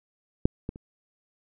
clicks, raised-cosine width 3 ms, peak -6 / -18 / -29 dBFS, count 3, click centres 0.455 / 0.691 / 0.759 s, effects none

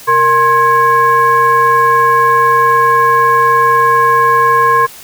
sine tone with frequency modulation, 1062 Hz, C6, 25 cents sharp, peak -6 dBFS, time 0.07-4.87 s, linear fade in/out 20 ms, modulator 597 Hz, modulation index 0.76, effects white hiss -34 dBFS RMS until 5.03 s

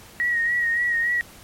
sine tone with vibrato, 1895 Hz, A#6, 28 cents sharp, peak -19 dBFS, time 0.2-1.21 s, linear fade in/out 0 ms, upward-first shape sine, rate 3.5 Hz, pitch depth 41 cents each way, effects pink hiss -46 dBFS RMS until 1.43 s + MP3 64 kbps

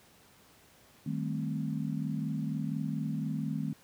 sine chord, A half-diminished seventh, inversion second, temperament equal, 155.56 / 196 / 220 / 261.6 Hz, Eb3 / G3 / A3 / C4, 0 / 0 / 0 / 0 cents, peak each -34 / -39 / -36 / -38 dBFS, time 1.06-3.73 s, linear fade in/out 5 ms, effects pink hiss -60 dBFS RMS until 3.83 s + high-pass 80 Hz 12 dB/octave

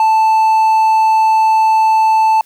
triangle tone, 880 Hz, A5, in tune, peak -6 dBFS, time 0-2.41 s, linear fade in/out 2 ms, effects white hiss -51 dBFS RMS until 2.45 s

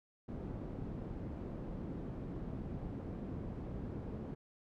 white low-pass noise, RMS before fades -43 dBFS, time 0.28-4.35 s, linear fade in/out 10 ms, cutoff 250 Hz, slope 12 dB/octave, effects none

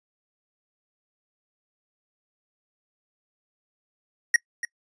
square tone with echo, 1882 Hz, A#6, 16 cents sharp, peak -15 dBFS, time 4.34-4.36 s, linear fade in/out 2 ms, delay 290 ms, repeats 1, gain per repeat -13 dB, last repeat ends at 4.65 s, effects noise-tail reverb RT60 0.1 s tail -24 dB re dry + resampled to 22050 Hz

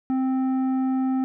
triangle tone with tanh clipping, 261.6 Hz, C4, in tune, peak -22 dBFS, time 0.1-1.24 s, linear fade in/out 0 ms, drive 13 dB, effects none

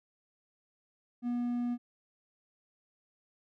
triangle tone, 241.9 Hz, B3, 36 cents flat, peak -28 dBFS, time 1.22-1.78 s, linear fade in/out 50 ms, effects none

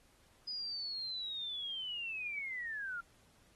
sine linear sweep, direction down, 4989 to 1366 Hz, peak -38 dBFS, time 0.47-3.01 s, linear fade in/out 10 ms, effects pink hiss -68 dBFS RMS until 3.55 s + AAC 32 kbps

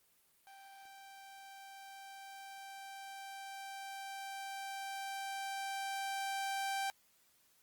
sawtooth tone with level ramp, 783 Hz, G5, 2 cents flat, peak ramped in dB -51 to -31 dBFS, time 0.47-6.9 s, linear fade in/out 0 ms, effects white hiss -71 dBFS RMS until 7.62 s + Opus 24 kbps

